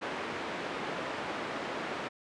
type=band-pass noise; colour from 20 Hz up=pink; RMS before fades=-37 dBFS; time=0.01-2.09 s; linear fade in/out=20 ms; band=280 to 2400 Hz; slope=12 dB/octave; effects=resampled to 22050 Hz